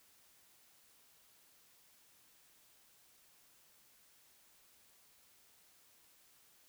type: silence
effects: white hiss -67 dBFS RMS until 6.68 s